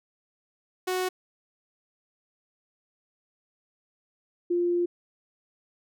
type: tone pair in turn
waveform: sawtooth / sine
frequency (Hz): 368.7 / 349.3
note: F#4 / F4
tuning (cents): -6 / 0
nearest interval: minor second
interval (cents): 94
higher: first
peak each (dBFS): -22 / -22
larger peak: neither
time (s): 0.87-1.09 / 4.5-4.86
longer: second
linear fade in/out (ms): 10
effects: none